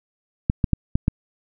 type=clicks; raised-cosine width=5 ms; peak=-5 dBFS; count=5; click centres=0.499 / 0.642 / 0.733 / 0.955 / 1.081 s; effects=none